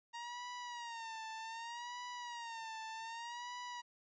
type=tone with vibrato; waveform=sawtooth; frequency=932.3 Hz; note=A#5; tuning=in tune; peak=-40 dBFS; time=0.13-3.82 s; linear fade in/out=20 ms; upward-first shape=sine; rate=0.65 Hz; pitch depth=90 cents each way; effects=resampled to 16000 Hz + 13-bit